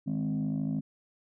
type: chord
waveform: sine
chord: Ab major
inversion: second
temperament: equal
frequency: 155.56 / 207.7 / 261.6 Hz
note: Eb3 / Ab3 / C4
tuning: 0 / 0 / 0 cents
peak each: -31 dBFS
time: 0.06-0.81 s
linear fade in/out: 20 ms
effects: tanh soft clip ceiling -24 dBFS